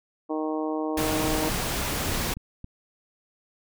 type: harmonic tone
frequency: 155.56 Hz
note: D#3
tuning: in tune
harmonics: 2 / 3 / 4 / 5 / 6 / 7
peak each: -28 / -32 / -34 / -36 / -38 / -39 dBFS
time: 0.29-1.5 s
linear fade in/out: 20 ms
type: noise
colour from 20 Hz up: pink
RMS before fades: -28 dBFS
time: 0.97-2.34 s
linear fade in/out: 5 ms
type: click train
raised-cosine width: 5 ms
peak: -26 dBFS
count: 7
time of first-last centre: 1-2.644 s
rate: 3.65 Hz
effects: none